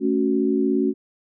sine chord, F# minor, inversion first, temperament equal, 220 / 277.2 / 370 Hz, A3 / C#4 / F#4, 0 / 0 / 0 cents, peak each -23 / -21 / -22 dBFS, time 0-0.94 s, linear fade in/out 50 ms, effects none

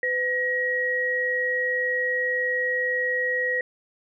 sine tone pair together, 503 / 1899.1 Hz, B4 / A#6, +32 / +32 cents, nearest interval octave + major seventh, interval 2300 cents, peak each -28 / -23 dBFS, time 0.03-3.61 s, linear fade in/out 2 ms, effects none

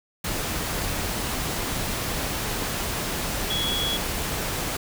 sine tone in noise, 3352 Hz, G#7, 15 cents sharp, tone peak -25 dBFS, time 3.5-3.97 s, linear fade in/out 5 ms, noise pink, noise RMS -28 dBFS, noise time 0.24-4.77 s, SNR 0 dB, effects none

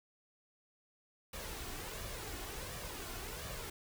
pink noise with flanger, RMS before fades -44 dBFS, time 1.33-3.7 s, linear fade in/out 5 ms, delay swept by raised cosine 1.7 to 2.8 ms, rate 1.4 Hz, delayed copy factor +0.5, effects none

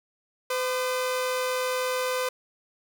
sawtooth tone pair together, 508.3 / 1209 Hz, B4 / D6, +50 / +50 cents, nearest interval octave + minor third, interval 1500 cents, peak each -22 / -31 dBFS, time 0.5-2.29 s, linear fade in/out 5 ms, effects none

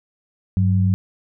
sine tone pair together, 98 / 185 Hz, G2 / F#3, 0 / 0 cents, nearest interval major seventh, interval 1100 cents, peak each -15 / -20 dBFS, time 0.57-0.94 s, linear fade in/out 0 ms, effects none

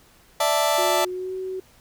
sawtooth chord, D suspended second, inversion none, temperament just, 587.3 / 660.7 / 881 Hz, D5 / E5 / A5, 0 / +4 / +2 cents, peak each -19 dBFS, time 0.4-1.05 s, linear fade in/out 5 ms
sine tone with pitch glide, 360 to 375.3 Hz, F#4 to F#4, -47 to +25 cents, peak -27 dBFS, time 0.78-1.6 s, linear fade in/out 5 ms, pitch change +72 cents, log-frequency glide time 1-1.34 s
effects pink hiss -55 dBFS RMS until 1.8 s

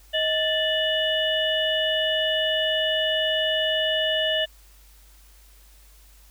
harmonic tone with a mistuned harmonic, 587.3 Hz, D5, in tune, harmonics 1 / 3 / 5 / 6, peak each -25 / -28 / -24 / -32 dBFS, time 0.13-4.46 s, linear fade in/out 20 ms, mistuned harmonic 1, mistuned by +120 cents, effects added 50 Hz sine -50 dBFS peak until 6.3 s + white hiss -56 dBFS RMS until 6.3 s

